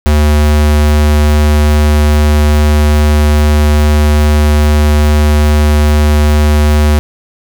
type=tone; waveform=square; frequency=74.8 Hz; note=D2; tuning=32 cents sharp; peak=-6 dBFS; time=0.06-6.99 s; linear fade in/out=0 ms; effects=none